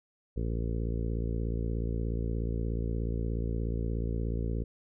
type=harmonic tone; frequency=56.8 Hz; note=A#1; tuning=44 cents flat; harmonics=1 / 2 / 3 / 4 / 5 / 6 / 7 / 8 / 9; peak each=-31 / -35 / -40 / -41 / -44 / -45 / -44 / -44 / -50 dBFS; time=0.36-4.64 s; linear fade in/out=10 ms; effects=none